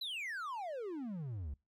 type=exponential sweep; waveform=triangle; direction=down; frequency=4107 to 64.5 Hz; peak=-37 dBFS; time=0.01-1.54 s; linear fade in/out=5 ms; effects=noise-tail reverb RT60 0.3 s tail -26 dB re dry